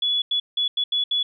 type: tone bursts at uneven times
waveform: sine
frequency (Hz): 3408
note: G#7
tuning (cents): +44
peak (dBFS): -19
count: 6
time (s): 0.02-0.22 / 0.31-0.4 / 0.57-0.68 / 0.77-0.84 / 0.92-1.04 / 1.11-1.23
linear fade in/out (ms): 5
effects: none